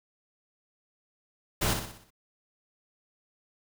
pink noise with echo, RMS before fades -27 dBFS, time 1.61-1.74 s, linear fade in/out 10 ms, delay 61 ms, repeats 6, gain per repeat -6 dB, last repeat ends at 2.106 s, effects none

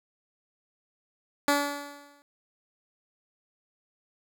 10% pulse tone with exponential decay, 286.9 Hz, D4, 40 cents flat, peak -11 dBFS, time 1.48-2.22 s, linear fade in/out 1 ms, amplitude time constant 160 ms, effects none

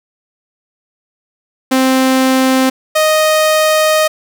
sawtooth tone pair in turn, 261.6 / 622.2 Hz, C4 / D#5, 0 / 0 cents, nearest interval octave + minor third, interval 1500 cents, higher second, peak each -5 dBFS, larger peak neither, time 1.71-2.7 / 2.95-4.08 s, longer second, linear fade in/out 10 ms, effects none

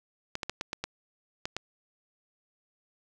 clicks, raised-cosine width 0.2 ms, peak -15 dBFS, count 8, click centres 0.354 / 0.432 / 0.496 / 0.611 / 0.731 / 0.84 / 1.455 / 1.566 s, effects none

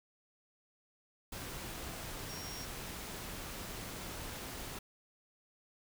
sine tone in noise, 5588 Hz, F8, in tune, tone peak -47 dBFS, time 2.29-2.65 s, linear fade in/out 5 ms, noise pink, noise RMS -44 dBFS, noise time 1.32-4.79 s, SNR -6 dB, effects none

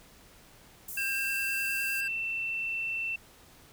white high-pass noise, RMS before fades -40 dBFS, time 0.88-2.01 s, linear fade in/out 5 ms, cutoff 7200 Hz, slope 24 dB/octave
square tone with vibrato, 1599 Hz, G6, 34 cents sharp, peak -35 dBFS, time 0.97-2.08 s, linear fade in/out 5 ms, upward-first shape triangle, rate 9.7 Hz, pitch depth 19 cents each way
sine tone, 2683 Hz, E7, 30 cents sharp, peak -30 dBFS, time 0.97-3.16 s, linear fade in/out 5 ms
effects pink hiss -56 dBFS RMS until 3.72 s

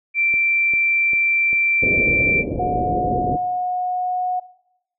sine tone, 2349 Hz, D7, in tune, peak -16 dBFS, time 0.14-2.44 s, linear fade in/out 50 ms
click train, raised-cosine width 2 ms, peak -23 dBFS, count 5, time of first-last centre 0.34-1.927 s, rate 2.52 Hz
white low-pass noise, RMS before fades -24 dBFS, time 1.82-3.37 s, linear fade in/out 10 ms, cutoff 560 Hz, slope 48 dB/octave
sine tone with pitch glide, 724 to 729.9 Hz, F#5 to F#5, -38 to -24 cents, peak -19 dBFS, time 2.59-4.4 s, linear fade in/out 10 ms, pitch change +14 cents, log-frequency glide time 3.31-4.24 s
effects noise-tail reverb RT60 0.9 s tail -18 dB re dry

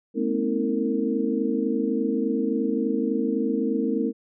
sine tone cluster, 215.6 / 243.8 / 267.3 / 319.7 / 457.2 Hz, A3 / B3 / C4 / D#4 / A#4, -35 / -22 / +37 / +47 / -34 cents, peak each -28 dBFS, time 0.14-4.13 s, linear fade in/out 50 ms, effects none

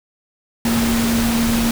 sine tone in noise, 231.4 Hz, A#3, 13 cents flat, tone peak -16 dBFS, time 0.65-1.71 s, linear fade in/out 2 ms, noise pink, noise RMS -22 dBFS, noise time 0.65-1.71 s, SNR +3 dB, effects none

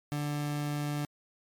30% pulse tone, 146.83 Hz, D3, in tune, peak -28 dBFS, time 0.12-1.05 s, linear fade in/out 0 ms, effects MP3 96 kbps

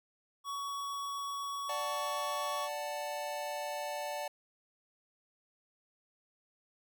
square tone, 1123 Hz, C#6, 22 cents sharp, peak -37 dBFS, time 0.44-2.69 s, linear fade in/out 50 ms
square chord, D major, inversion none, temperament equal, 587.3 / 740 / 880 Hz, D5 / F#5 / A5, 0 / 0 / 0 cents, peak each -40 / -43 / -42 dBFS, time 1.69-4.28 s, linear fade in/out 5 ms
effects none

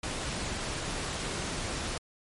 pink noise, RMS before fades -34 dBFS, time 0.03-1.98 s, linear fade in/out 5 ms, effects low-pass 10000 Hz 12 dB/octave + MP3 48 kbps

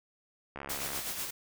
click train, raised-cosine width 0.5 ms, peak -25 dBFS, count 31, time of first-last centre 0.56-0.99 s, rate 69.7 Hz
white noise with tremolo, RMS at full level -35 dBFS, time 0.69-1.31 s, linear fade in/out 10 ms, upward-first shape sine, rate 8.1 Hz, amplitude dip 45%
effects none

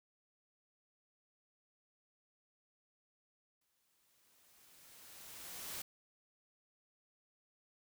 white noise with exponential growth, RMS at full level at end -43 dBFS, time 3.61-5.82 s, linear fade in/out 5 ms, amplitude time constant 480 ms, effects none

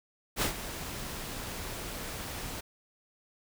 pink noise with ADSR envelope, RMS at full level -27 dBFS, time 0.36-2.61 s, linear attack 57 ms, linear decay 110 ms, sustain -12 dB, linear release 12 ms, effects none

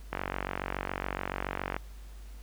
click train, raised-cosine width 0.5 ms, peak -16 dBFS, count 78, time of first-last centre 0.13-1.765 s, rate 47.1 Hz, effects added 50 Hz sine -43 dBFS peak until 2.42 s + pink hiss -58 dBFS RMS until 2.42 s

